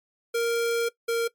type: tone pair in turn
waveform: square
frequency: 466.2 / 463.7 Hz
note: A#4 / A#4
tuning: 0 / -9 cents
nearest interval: unison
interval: 9 cents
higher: first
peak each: -23 dBFS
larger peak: neither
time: 0.34-0.89 / 1.08-1.28 s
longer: first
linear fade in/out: 10 ms
effects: noise-tail reverb RT60 0.1 s tail -19 dB re dry + MP3 96 kbps